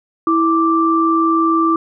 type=tone pair together; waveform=sine; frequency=327.5 / 1173.8 Hz; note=E4 / D6; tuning=-11 / -1 cents; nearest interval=octave + minor seventh; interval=2210 cents; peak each=-14 dBFS; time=0.27-1.76 s; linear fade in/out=2 ms; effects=none